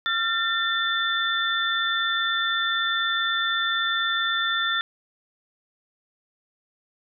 sine tone cluster, 1375 / 1796 / 3529 Hz, F6 / A6 / A7, -27 / +35 / +4 cents, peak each -26 dBFS, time 0.06-4.81 s, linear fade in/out 0 ms, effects none

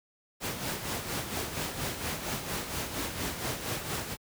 pink noise with tremolo, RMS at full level -32 dBFS, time 0.4-4.17 s, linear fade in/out 50 ms, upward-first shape sine, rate 4.3 Hz, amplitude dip 55%, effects high-pass 60 Hz 12 dB/octave

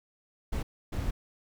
brown noise bursts at uneven times, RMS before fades -31 dBFS, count 2, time 0.52-0.63 / 0.92-1.11 s, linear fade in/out 10 ms, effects none

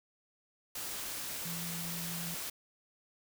sine tone in noise, 169.5 Hz, E3, 49 cents sharp, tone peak -41 dBFS, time 1.45-2.35 s, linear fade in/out 5 ms, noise white, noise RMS -40 dBFS, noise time 0.75-2.5 s, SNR -4 dB, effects none

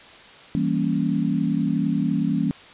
sine chord, E diminished seventh, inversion none, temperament equal, 164.81 / 196 / 233.1 / 277.2 Hz, E3 / G3 / Bb3 / Db4, 0 / 0 / 0 / 0 cents, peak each -25 dBFS, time 0.55-2.51 s, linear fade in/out 0 ms, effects white hiss -45 dBFS RMS until 2.73 s + resampled to 8000 Hz

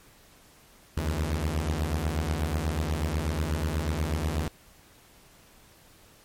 sawtooth beating tone pair, 73.42 / 81.62 Hz, D2 / E2, 0 / -17 cents, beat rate 8.2 Hz, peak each -25 dBFS, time 0.97-4.48 s, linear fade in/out 0 ms, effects pink hiss -56 dBFS RMS until 6.24 s + MP3 64 kbps

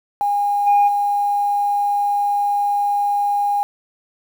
sine tone with level steps, 815 Hz, G#5, 33 cents flat, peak -15 / -9 / -15 dBFS, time 0.21-3.63 s, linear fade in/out 0 ms, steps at 0.66 / 0.87 s, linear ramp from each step 20 ms, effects tanh soft clip ceiling -8 dBFS + 7-bit

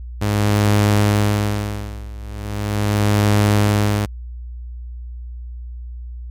sawtooth tone with tremolo, 103.83 Hz, G#2, in tune, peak -8 dBFS, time 0.21-4.06 s, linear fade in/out 10 ms, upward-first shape sine, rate 0.39 Hz, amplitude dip 95%, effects added 60 Hz sine -28 dBFS peak until 6.3 s + MP3 96 kbps

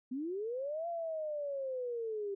sine linear two-way sweep, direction up then down, 242.9 to 690 to 390.7 Hz, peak -35 dBFS, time 0.11-2.35 s, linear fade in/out 10 ms, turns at 0.88 s, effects none

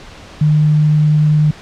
sine tone, 151.7 Hz, D#3, 44 cents flat, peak -8 dBFS, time 0.41-1.51 s, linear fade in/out 5 ms, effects pink hiss -36 dBFS RMS until 1.61 s + low-pass 5000 Hz 12 dB/octave

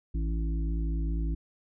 harmonic tone with a mistuned harmonic, 55 Hz, A1, in tune, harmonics 1 / 3 / 5 / 6, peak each -27 / -37 / -41 / -43 dBFS, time 0.14-1.35 s, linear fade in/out 10 ms, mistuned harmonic 3, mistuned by -26 cents, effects none

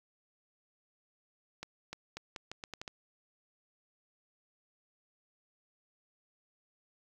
accelerating click train, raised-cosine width 0.2 ms, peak -24 dBFS, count 9, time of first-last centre 1.63-2.878 s, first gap 300 ms, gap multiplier 0.8, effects 10-bit

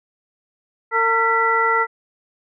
harmonic tone with a mistuned harmonic, 454.3 Hz, A#4, 45 cents flat, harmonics 1 / 2 / 3 / 4, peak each -23 / -21 / -18 / -21 dBFS, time 0.91-1.87 s, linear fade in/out 50 ms, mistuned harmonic 4, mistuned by +140 cents, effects none

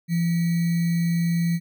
sine tone with sample-and-hold, 169.4 Hz, E3, 48 cents sharp, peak -19 dBFS, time 0.08-1.6 s, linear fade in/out 50 ms, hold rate 2100 Hz, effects none

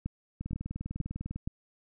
two click trains, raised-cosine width 5 ms, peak -20 / -24 dBFS, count 4 / 20, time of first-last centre 0.06-1.475 / 0.41-1.36 s, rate 2.12 / 20 Hz, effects none

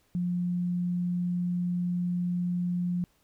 sine tone, 177 Hz, F3, 23 cents sharp, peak -26 dBFS, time 0.15-3.04 s, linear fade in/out 0 ms, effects pink hiss -68 dBFS RMS until 3.23 s

